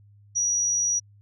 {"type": "tone", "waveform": "sine", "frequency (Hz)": 5800, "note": "F#8", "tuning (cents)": -35, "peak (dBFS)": -21, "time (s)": [0.35, 1], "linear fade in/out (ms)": 20, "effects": ["added 102 Hz sine -51 dBFS peak until 1.21 s"]}